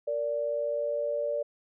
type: tone pair together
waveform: sine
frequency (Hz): 463 / 582.6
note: A#4 / D5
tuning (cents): -12 / -14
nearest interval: major third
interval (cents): 398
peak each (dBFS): -34 / -28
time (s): 0.07-1.43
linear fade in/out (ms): 10
effects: none